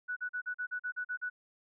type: tone bursts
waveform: sine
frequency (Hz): 1478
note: F#6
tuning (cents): -2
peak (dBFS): -33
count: 10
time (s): 0.08-1.3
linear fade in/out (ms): 20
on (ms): 86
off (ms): 40
effects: none